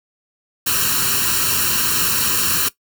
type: noise with comb filter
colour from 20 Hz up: white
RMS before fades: -18 dBFS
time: 0.66-2.69 s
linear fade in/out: 10 ms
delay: 0.71 ms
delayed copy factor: +0.8
effects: noise-tail reverb RT60 0.1 s tail -17 dB re dry + high-pass 60 Hz 12 dB/octave